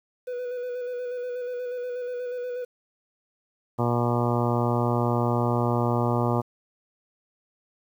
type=tone with vibrato; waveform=triangle; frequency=493.9 Hz; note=B4; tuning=in tune; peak=-27 dBFS; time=0.27-2.65 s; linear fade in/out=10 ms; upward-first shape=square; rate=8.3 Hz; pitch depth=21 cents each way
type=harmonic tone; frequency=119.9 Hz; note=A#2; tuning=49 cents sharp; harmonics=1 / 2 / 3 / 4 / 5 / 6 / 7 / 8 / 9 / 10; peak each=-25 / -28 / -30 / -31 / -32 / -33 / -33 / -34 / -35 / -35 dBFS; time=3.78-6.42 s; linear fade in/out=20 ms
effects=9-bit